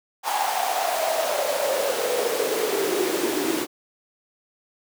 pink noise with high-pass filter sweep, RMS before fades -24 dBFS, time 0.23-3.67 s, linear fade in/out 50 ms, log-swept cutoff 850 to 310 Hz, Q 8, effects none

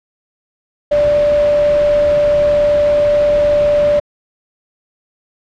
sine tone in noise, 587.3 Hz, D5, in tune, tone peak -9 dBFS, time 0.91-4 s, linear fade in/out 10 ms, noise pink, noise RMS -25 dBFS, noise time 0.91-4 s, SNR +13 dB, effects low-pass 3000 Hz 12 dB/octave

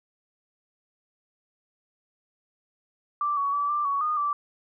sine tone with pitch steps, 1173 / 1123 / 1153 / 1181 / 1121 / 1226 / 1165 Hz, D6 / C#6 / D6 / D6 / C#6 / D#6 / D6, -2 / +22 / -32 / +9 / +19 / -26 / -14 cents, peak -23 dBFS, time 3.21-4.33 s, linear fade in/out 2 ms, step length 160 ms, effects none

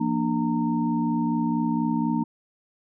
sine tone cluster, 170.8 / 234.6 / 298.9 / 920 Hz, F3 / A#3 / D4 / A#5, -38 / +11 / +31 / -23 cents, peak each -29 / -24 / -27 / -31 dBFS, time 0-2.24 s, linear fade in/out 10 ms, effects none

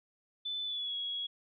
sine tone with pitch glide, 3509 to 3331 Hz, A7 to G#7, -5 to +4 cents, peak -34 dBFS, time 0.45-1.27 s, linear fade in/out 10 ms, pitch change -91 cents, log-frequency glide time 0.64-0.95 s, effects none

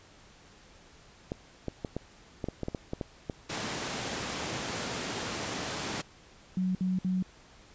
clicks, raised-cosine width 2 ms, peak -19 dBFS, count 12, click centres 1.319 / 1.683 / 1.848 / 1.966 / 2.442 / 2.486 / 2.633 / 2.684 / 2.748 / 2.934 / 3.012 / 3.298 s
pink high-pass noise, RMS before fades -35 dBFS, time 3.49-6.02 s, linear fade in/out 10 ms, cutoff 130 Hz, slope 12 dB/octave
sine tone bursts, 185 Hz, F#3, in tune, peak -26 dBFS, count 3, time 6.57-7.226 s, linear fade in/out 2 ms, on 180 ms, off 58 ms
effects pink hiss -56 dBFS RMS until 7.74 s + resampled to 16000 Hz

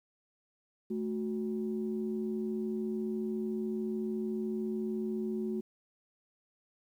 sine tone pair together, 218.2 / 368.1 Hz, A3 / F#4, -14 / -9 cents, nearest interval major sixth, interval 905 cents, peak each -33 / -35 dBFS, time 0.9-5.61 s, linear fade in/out 10 ms, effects tanh soft clip ceiling -24 dBFS + 11-bit

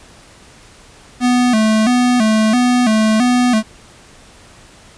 square tone with vibrato, 232 Hz, A#3, 8 cents flat, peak -11 dBFS, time 1.2-3.63 s, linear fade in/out 50 ms, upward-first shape square, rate 1.5 Hz, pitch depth 110 cents each way, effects pink hiss -43 dBFS RMS until 4.97 s + resampled to 22050 Hz

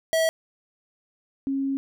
square / sine tone pair in turn, 648 / 272.5 Hz, E5 / C#4, -30 / -29 cents, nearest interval octave + minor third, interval 1499 cents, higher first, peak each -20 / -23 dBFS, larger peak first, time 0.13-0.29 / 1.47-1.77 s, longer second, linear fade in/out 0 ms, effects none

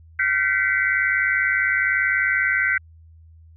sine tone cluster, 1392 / 1533 / 1955 / 2055 / 2262 Hz, F6 / G6 / B6 / C7 / C#7, -6 / -39 / -18 / -32 / +34 cents, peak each -29 / -21 / -23 / -24 / -30 dBFS, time 0.19-2.78 s, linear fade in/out 5 ms, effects added 81 Hz sine -45 dBFS peak until 3.56 s

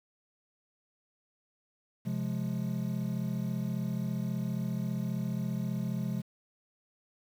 triangle chord, F minor, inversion second, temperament just, 130.96 / 174.61 / 209.5 Hz, C3 / F3 / Ab3, +2 / 0 / +15 cents, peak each -33 dBFS, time 2.05-6.22 s, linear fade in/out 20 ms, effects 9-bit

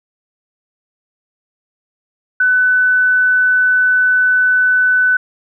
sine tone, 1500 Hz, F#6, 23 cents sharp, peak -9 dBFS, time 2.4-5.17 s, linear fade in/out 5 ms, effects none

